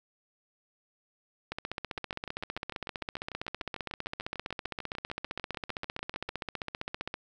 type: two click trains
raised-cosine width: 0.3 ms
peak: -23 / -18 dBFS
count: 30 / 87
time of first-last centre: 1.98-6.289 / 1.52-7.141 s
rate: 6.73 / 15.3 Hz
effects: none